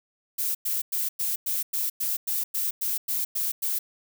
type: noise bursts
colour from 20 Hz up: violet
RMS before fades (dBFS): -27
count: 13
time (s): 0.38-3.79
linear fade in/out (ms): 10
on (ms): 170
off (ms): 100
effects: none